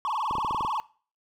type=tone with vibrato; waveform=triangle; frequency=987.8 Hz; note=B5; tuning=in tune; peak=-24 dBFS; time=0.05-0.8 s; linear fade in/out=0 ms; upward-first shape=sine; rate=20 Hz; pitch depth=270 cents each way
type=clicks; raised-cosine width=2 ms; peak=-23 dBFS; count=8; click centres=0.31 / 0.353 / 0.383 / 0.448 / 0.509 / 0.547 / 0.608 / 0.649 s
effects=noise-tail reverb RT60 0.4 s tail -19 dB re dry